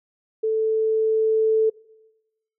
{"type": "tone with level ramp", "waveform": "sine", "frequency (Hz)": 440, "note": "A4", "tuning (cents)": 0, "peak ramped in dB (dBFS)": [-19, -15], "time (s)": [0.43, 1.7], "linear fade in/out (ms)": 10, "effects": ["noise-tail reverb RT60 1.0 s tail -23 dB re dry"]}